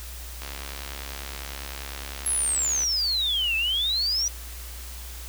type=click train; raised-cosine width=0.2 ms; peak=-18 dBFS; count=170; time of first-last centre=0.42-2.834 s; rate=70 Hz
type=exponential two-way sweep; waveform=sine; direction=down then up; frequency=11175 to 2595 to 5900 Hz; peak=-22 dBFS; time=2.26-4.28 s; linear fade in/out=2 ms; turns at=3.56 s
effects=added 60 Hz sine -37 dBFS peak until 5.28 s + white hiss -42 dBFS RMS until 5.28 s